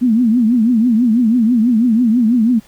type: tone with vibrato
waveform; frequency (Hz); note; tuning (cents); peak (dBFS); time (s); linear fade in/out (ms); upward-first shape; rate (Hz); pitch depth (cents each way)
sine; 233.1; A#3; 0; -9; 0.01-2.6; 20; triangle; 6.1; 180
effects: pink hiss -48 dBFS RMS until 2.67 s